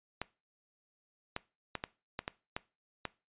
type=clicks; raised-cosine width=0.3 ms; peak=-19 dBFS; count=8; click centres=0.216 / 1.364 / 1.753 / 1.839 / 2.191 / 2.279 / 2.565 / 3.053 s; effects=noise-tail reverb RT60 0.3 s tail -20 dB re dry + resampled to 8000 Hz